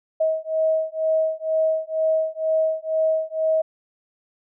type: beating tone pair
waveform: sine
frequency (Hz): 635 / 637.1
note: D#5 / D#5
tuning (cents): +35 / +41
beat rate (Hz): 2.1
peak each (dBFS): -22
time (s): 0.2-3.62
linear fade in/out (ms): 10
effects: none